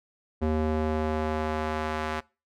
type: tone with band-pass filter sweep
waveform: square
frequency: 77.78 Hz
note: D#2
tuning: in tune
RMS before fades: -28 dBFS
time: 0.41-2.21 s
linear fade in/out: 20 ms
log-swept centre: 340 to 1300 Hz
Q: 0.74
effects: noise-tail reverb RT60 0.3 s tail -23 dB re dry